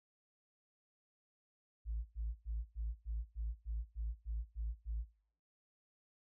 sine tone bursts, 55 Hz, A1, in tune, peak -35 dBFS, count 11, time 1.85-5.05 s, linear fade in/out 50 ms, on 200 ms, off 100 ms, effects noise-tail reverb RT60 0.5 s tail -19 dB re dry + tanh soft clip ceiling -33 dBFS

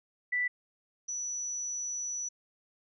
sine tone pair in turn, 1975.5 / 5920 Hz, B6 / F#8, 0 / 0 cents, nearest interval octave + perfect fifth, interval 1900 cents, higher second, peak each -27 / -33 dBFS, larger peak first, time 0.32-0.48 / 1.08-2.29 s, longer second, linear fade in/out 10 ms, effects none

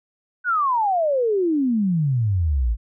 sine exponential sweep, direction down, 1514 to 51.6 Hz, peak -17 dBFS, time 0.44-2.77 s, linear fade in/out 50 ms, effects none

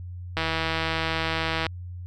click train, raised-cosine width 0.3 ms, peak -10 dBFS, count 211, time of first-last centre 0.37-1.666 s, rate 162 Hz, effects added 89 Hz sine -34 dBFS peak until 2.06 s

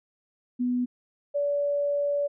sine tone pair in turn, 247.2 / 574.5 Hz, B3 / D5, +2 / -38 cents, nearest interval octave + minor third, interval 1460 cents, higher second, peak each -23 dBFS, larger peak neither, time 0.59-0.86 / 1.34-2.28 s, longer second, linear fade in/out 20 ms, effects none

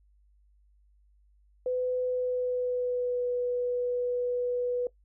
sine tone with pitch glide, 503 to 491.5 Hz, B4 to B4, +32 to -8 cents, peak -26 dBFS, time 1.66-4.87 s, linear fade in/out 2 ms, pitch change -40 cents, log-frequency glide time 2.02-3.27 s, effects noise-tail reverb RT60 0.1 s tail -18 dB re dry + added 50 Hz sine -60 dBFS peak until 5.04 s

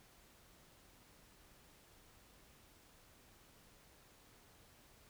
silence, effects pink hiss -65 dBFS RMS until 5.09 s

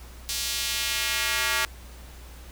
square tone with high-pass filter sweep, 127.4 Hz, C3, 46 cents flat, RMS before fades -27 dBFS, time 0.29-1.65 s, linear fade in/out 0 ms, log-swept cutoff 4500 to 1500 Hz, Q 1.1, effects added 60 Hz sine -42 dBFS peak until 2.51 s + pink hiss -49 dBFS RMS until 2.51 s

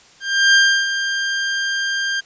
sawtooth tone with ADSR envelope, 1593 Hz, G6, 27 cents sharp, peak -5 dBFS, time 0.2-2.21 s, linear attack 340 ms, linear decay 320 ms, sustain -10 dB, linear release 16 ms, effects white hiss -48 dBFS RMS until 2.25 s + resampled to 16000 Hz

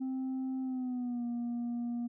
sine tone with pitch glide, 261.6 to 238.5 Hz, C4 to A#3, 0 to +40 cents, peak -30 dBFS, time 0-2.08 s, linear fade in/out 20 ms, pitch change -160 cents, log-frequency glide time 0.62-1.25 s, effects tanh soft clip ceiling -32 dBFS

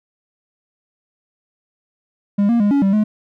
triangle tone with pitch steps, 202.2 / 235.2 / 205.2 / 281.1 / 195.1 / 212.7 Hz, G#3 / A#3 / G#3 / C#4 / G3 / G#3, -46 / +16 / -21 / +24 / -8 / +42 cents, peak -10 dBFS, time 2.38-3.04 s, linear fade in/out 10 ms, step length 110 ms, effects none

